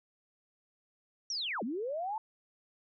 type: linear two-way sweep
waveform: sine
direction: down then up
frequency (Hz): 5830 to 200.4 to 902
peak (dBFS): -33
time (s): 1.3-2.18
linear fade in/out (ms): 2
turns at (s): 1.63
effects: none